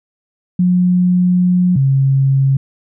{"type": "tone pair in turn", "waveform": "sine", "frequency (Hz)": [180, 135.64], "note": ["F#3", "C#3"], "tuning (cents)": [-47, -37], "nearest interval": "perfect fourth", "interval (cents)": 490, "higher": "first", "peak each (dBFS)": -9, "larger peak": "neither", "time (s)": [[0.59, 1.76], [1.76, 2.57]], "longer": "first", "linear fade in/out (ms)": 5, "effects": []}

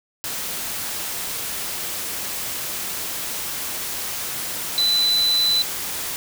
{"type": "tone in noise", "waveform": "sine", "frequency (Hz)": 4000, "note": "B7", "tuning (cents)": 21, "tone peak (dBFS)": -16, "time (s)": [4.78, 5.62], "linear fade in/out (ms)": 0, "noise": "white", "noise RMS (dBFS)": -28, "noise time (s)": [0.24, 6.16], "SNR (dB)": 9, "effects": []}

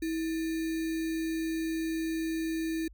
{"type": "tone with sample-and-hold", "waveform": "sine", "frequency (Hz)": 323.8, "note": "E4", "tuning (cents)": -31, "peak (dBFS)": -29, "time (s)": [0.02, 2.88], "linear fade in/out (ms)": 5, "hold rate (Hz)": 2100, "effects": ["added 50 Hz sine -50 dBFS peak until 2.93 s"]}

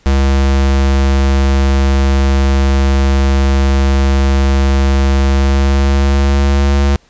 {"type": "tone with pitch glide", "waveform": "square", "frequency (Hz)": [68, 69.67], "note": ["C#2", "C#2"], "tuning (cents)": [-33, 9], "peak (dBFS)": -9, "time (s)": [0.06, 6.96], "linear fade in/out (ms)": 0, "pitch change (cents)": 42, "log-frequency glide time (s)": [5.29, 6.78], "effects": ["pink hiss -50 dBFS RMS until 7.09 s", "resampled to 16000 Hz"]}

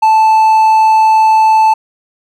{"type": "tone", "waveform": "triangle", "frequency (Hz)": 877, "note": "A5", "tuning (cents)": -6, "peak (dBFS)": -3, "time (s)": [0.02, 1.74], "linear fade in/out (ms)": 10, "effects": []}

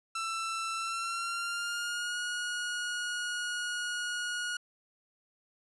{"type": "tone with pitch glide", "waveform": "sawtooth", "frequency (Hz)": [1334, 1446.4], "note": ["E6", "F#6"], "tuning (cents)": [20, -40], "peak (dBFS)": -29, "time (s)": [0.15, 4.57], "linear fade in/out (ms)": 5, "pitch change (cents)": 140, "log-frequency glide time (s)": [0.75, 2.18], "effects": ["resampled to 24000 Hz"]}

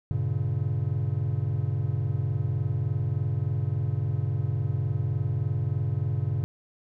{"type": "chord", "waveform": "triangle", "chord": "G diminished", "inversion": "none", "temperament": "just", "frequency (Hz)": [98, 117.6, 141.12], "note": ["G2", "Bb2", "Db3"], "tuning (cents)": [0, 16, 31], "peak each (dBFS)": -27, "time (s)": [0.11, 6.44], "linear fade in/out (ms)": 0, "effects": []}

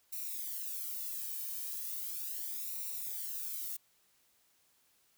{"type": "noise with flanger", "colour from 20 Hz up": "violet", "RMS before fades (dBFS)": -40, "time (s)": [0.12, 3.77], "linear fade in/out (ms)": 10, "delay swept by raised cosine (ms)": [0.61, 1.48], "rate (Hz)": 0.37, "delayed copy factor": -0.8, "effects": ["white hiss -71 dBFS RMS until 5.17 s"]}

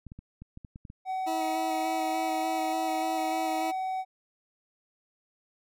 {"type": "clicks", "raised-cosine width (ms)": 5, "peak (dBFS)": -31, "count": 9, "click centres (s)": [0.067, 0.119, 0.19, 0.42, 0.574, 0.648, 0.759, 0.852, 0.901]}
{"type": "tone", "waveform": "triangle", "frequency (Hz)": 754, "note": "F#5", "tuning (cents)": 32, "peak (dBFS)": -27, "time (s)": [1.05, 4.05], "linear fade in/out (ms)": 50}
{"type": "tone with vibrato", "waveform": "20% pulse", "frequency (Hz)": 320.8, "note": "E4", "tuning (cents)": -47, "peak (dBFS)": -26, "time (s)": [1.26, 3.72], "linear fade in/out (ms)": 20, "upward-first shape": "square", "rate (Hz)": 3.4, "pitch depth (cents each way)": 12}
{"effects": []}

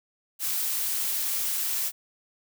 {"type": "noise", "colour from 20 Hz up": "blue", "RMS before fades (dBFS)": -28, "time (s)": [0.39, 1.92], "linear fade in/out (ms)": 50, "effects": []}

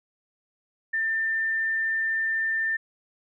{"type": "tone", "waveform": "sine", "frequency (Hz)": 1792, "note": "A6", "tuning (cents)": 31, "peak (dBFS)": -23, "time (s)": [0.93, 2.77], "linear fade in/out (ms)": 10, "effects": []}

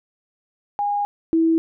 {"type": "tone pair in turn", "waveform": "sine", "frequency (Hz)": [818, 326.5], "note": ["G#5", "E4"], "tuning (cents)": [-26, -17], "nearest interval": "octave + major third", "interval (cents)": 1591, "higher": "first", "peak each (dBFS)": [-19, -14], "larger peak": "second", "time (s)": [[0.79, 1.05], [1.33, 1.58]], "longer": "first", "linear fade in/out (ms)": 0, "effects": []}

